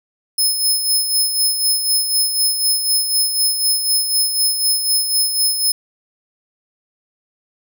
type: tone with tremolo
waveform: 15% pulse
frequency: 5180 Hz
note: E8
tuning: 31 cents flat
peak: -7 dBFS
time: 0.38-5.72 s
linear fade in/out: 5 ms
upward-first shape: sine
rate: 4 Hz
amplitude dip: 55%
effects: none